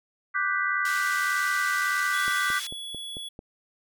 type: chord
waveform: sine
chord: G major seventh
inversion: second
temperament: equal with one note detuned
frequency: 1174.7 / 1480 / 1561.7 / 1975.5 Hz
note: D6 / F#6 / G6 / B6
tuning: 0 / 0 / -7 / 0 cents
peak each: -29 dBFS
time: 0.34-2.6 s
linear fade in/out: 20 ms
type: band-pass noise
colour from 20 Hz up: white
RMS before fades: -37 dBFS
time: 0.85-2.67 s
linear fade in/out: 2 ms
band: 1700 to 7800 Hz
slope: 12 dB/octave
type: tone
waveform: square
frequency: 3384 Hz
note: G#7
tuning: 32 cents sharp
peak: -35 dBFS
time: 2.13-3.29 s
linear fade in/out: 10 ms
type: click train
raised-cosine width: 2 ms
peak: -27 dBFS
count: 6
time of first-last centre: 2.28-3.391 s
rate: 4.5 Hz
effects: none